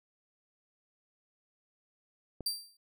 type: click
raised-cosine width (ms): 2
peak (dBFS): -27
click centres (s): 2.407
type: tone with exponential decay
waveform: sawtooth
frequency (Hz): 4699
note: D8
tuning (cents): 0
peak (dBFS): -25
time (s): 2.46-2.77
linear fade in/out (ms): 5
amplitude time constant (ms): 66
effects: none